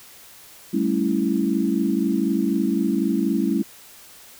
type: chord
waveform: sine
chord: A dominant seventh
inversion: third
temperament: equal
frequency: 196 / 220 / 277.2 / 329.6 Hz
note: G3 / A3 / C#4 / E4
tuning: 0 / 0 / 0 / 0 cents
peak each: -24 dBFS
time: 0.73-3.63 s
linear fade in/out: 10 ms
effects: white hiss -46 dBFS RMS until 4.39 s